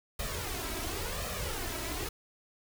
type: noise with flanger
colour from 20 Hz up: pink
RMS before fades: -36 dBFS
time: 0.19-2.09 s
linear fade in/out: 5 ms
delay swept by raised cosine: 1.6 to 3.1 ms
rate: 0.93 Hz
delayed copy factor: +0.65
effects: none